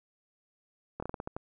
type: slowing click train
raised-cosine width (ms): 1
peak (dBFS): -22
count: 8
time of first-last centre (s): 1-1.365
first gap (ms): 25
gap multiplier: 1.24
effects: none